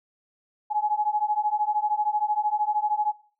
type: beating tone pair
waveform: sine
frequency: 836 / 849 Hz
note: G#5 / G#5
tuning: +11 / +38 cents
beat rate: 13 Hz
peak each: -25 dBFS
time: 0.7-3.13 s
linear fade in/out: 20 ms
effects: noise-tail reverb RT60 0.4 s tail -17 dB re dry